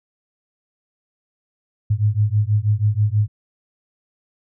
sine beating tone pair, 102.4 / 108.6 Hz, G#2 / A2, -24 / -22 cents, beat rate 6.2 Hz, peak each -18 dBFS, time 1.9-3.28 s, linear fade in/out 10 ms, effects none

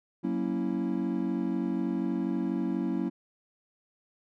triangle chord, F# dominant seventh, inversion none, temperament equal, 185 / 233.1 / 277.2 / 329.6 Hz, F#3 / A#3 / C#4 / E4, 0 / 0 / 0 / 0 cents, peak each -31 dBFS, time 0.23-3.1 s, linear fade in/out 20 ms, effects none

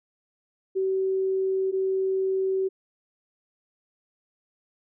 sine tone pair in turn, 381.5 / 381.5 Hz, G4 / G4, -47 / -47 cents, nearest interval unison, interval 0 cents, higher neither, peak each -22 dBFS, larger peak neither, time 0.75-1.72 / 1.72-2.69 s, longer neither, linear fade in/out 20 ms, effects none

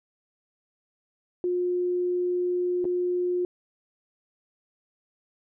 sine tone with dropouts, 357.4 Hz, F4, 40 cents sharp, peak -23 dBFS, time 1.44-3.45 s, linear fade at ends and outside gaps 1 ms, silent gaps 2.844-2.852 s, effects none

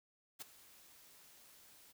white noise with ADSR envelope, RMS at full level -44 dBFS, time 0.39-1.93 s, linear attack 26 ms, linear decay 13 ms, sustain -18 dB, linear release 22 ms, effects none

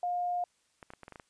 sine tone, 710 Hz, F5, 28 cents sharp, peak -29 dBFS, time 0.03-0.44 s, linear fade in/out 2 ms
clicks, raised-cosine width 0.5 ms, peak -31 dBFS, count 8, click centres 0.828 / 0.904 / 0.936 / 1.033 / 1.081 / 1.123 / 1.158 / 1.198 s
effects white hiss -72 dBFS RMS until 1.29 s + resampled to 22050 Hz

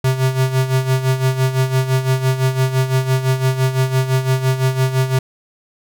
square tone with tremolo, 130.81 Hz, C3, in tune, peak -12 dBFS, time 0.04-5.19 s, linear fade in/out 5 ms, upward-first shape sine, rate 5.9 Hz, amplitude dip 70%, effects none

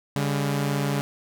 sawtooth tone pair together, 142.11 / 201.9 Hz, C#3 / G#3, +43 / -49 cents, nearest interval tritone, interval 608 cents, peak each -20 / -25 dBFS, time 0.16-1.01 s, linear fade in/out 0 ms, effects none

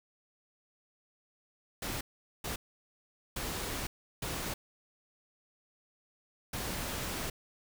pink noise bursts at uneven times, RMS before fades -37 dBFS, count 5, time 1.82-2.01 / 2.44-2.56 / 3.36-3.87 / 4.22-4.54 / 6.53-7.3 s, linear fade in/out 5 ms, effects none

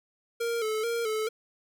square tone with vibrato, 450 Hz, A4, 39 cents sharp, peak -28 dBFS, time 0.4-1.29 s, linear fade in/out 10 ms, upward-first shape square, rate 2.3 Hz, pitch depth 62 cents each way, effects none

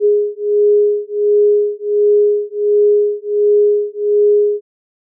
sine beating tone pair, 413.9 / 415.3 Hz, G#4 / G#4, -6 / 0 cents, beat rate 1.4 Hz, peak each -13 dBFS, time 0-4.61 s, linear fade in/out 50 ms, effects none

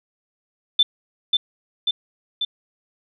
sine tone with echo, 3536 Hz, A7, 8 cents sharp, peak -11 dBFS, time 0.79-0.83 s, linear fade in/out 5 ms, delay 540 ms, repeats 3, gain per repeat -3 dB, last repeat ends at 2.45 s, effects none

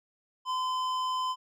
sine tone with hard clipping, 1022 Hz, C6, 41 cents flat, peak -30 dBFS, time 0.45-1.36 s, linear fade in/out 50 ms, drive 11 dB, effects none

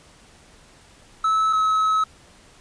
triangle tone pair in turn, 1302 / 1287 Hz, E6 / E6, -22 / -42 cents, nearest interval unison, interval 20 cents, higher first, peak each -15 dBFS, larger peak neither, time 1.24-1.53 / 1.53-2.04 s, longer second, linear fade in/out 5 ms, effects pink hiss -51 dBFS RMS until 2.6 s + resampled to 22050 Hz

